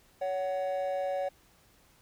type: tone pair together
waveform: triangle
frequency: 561.6 / 746 Hz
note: C#5 / F#5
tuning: +22 / +14 cents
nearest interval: perfect fourth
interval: 492 cents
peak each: -28 / -32 dBFS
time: 0.21-1.29 s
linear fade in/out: 10 ms
effects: tanh soft clip ceiling -22 dBFS + pink hiss -63 dBFS RMS until 2.01 s